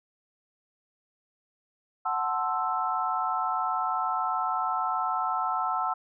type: chord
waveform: sine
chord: F# half-diminished seventh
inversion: none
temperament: equal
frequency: 740 / 880 / 1046.5 / 1318.5 Hz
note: F#5 / A5 / C6 / E6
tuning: 0 / 0 / 0 / 0 cents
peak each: -31 / -32 / -33 / -29 dBFS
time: 2.05-5.94 s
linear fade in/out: 10 ms
effects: none